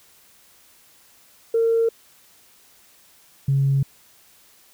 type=tone pair in turn; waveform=sine; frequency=457.1 / 137.48 Hz; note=A#4 / C#3; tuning=-34 / -14 cents; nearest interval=octave + major sixth; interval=2080 cents; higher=first; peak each=-15 dBFS; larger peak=neither; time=1.54-1.89 / 3.48-3.83 s; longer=neither; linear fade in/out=5 ms; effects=tanh soft clip ceiling -11 dBFS + white hiss -54 dBFS RMS until 4.73 s